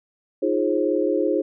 sine chord, F minor seventh, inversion third, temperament equal with one note detuned, 311.1 / 349.2 / 415.3 / 534.6 Hz, Eb4 / F4 / Ab4 / C5, 0 / 0 / 0 / +37 cents, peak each -24 dBFS, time 0.42-1.42 s, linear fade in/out 10 ms, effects none

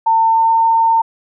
sine tone with pitch glide, 900 to 907.8 Hz, A5 to A#5, +39 to -46 cents, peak -9 dBFS, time 0.06-1.02 s, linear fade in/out 10 ms, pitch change +15 cents, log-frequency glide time 0.21-0.64 s, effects none

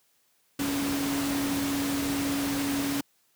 sine tone in noise, 280 Hz, C#4, 18 cents sharp, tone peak -27 dBFS, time 0.59-3.01 s, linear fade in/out 5 ms, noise pink, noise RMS -32 dBFS, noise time 0.59-3.01 s, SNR +2 dB, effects white hiss -68 dBFS RMS until 3.35 s + high-pass 100 Hz 12 dB/octave

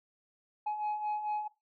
sine beating tone pair, 840 / 844.5 Hz, G#5 / G#5, +19 / +29 cents, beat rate 4.5 Hz, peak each -37 / -31 dBFS, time 0.66-1.48 s, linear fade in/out 10 ms, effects noise-tail reverb RT60 0.2 s tail -17 dB re dry + tanh soft clip ceiling -29 dBFS

